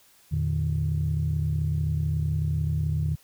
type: tone cluster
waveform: sine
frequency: 84.2 / 115.5 / 151.5 Hz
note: E2 / A#2 / D#3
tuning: +37 / -16 / -46 cents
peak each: -26 / -31 / -25 dBFS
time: 0.31-3.16 s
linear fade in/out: 20 ms
effects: tanh soft clip ceiling -16 dBFS + white hiss -58 dBFS RMS until 3.23 s